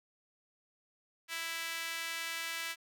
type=tone with high-pass filter; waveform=sawtooth; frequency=330.6 Hz; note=E4; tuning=5 cents sharp; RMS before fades=-39 dBFS; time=1.28-2.76 s; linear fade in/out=50 ms; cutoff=2000 Hz; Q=1.5; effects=none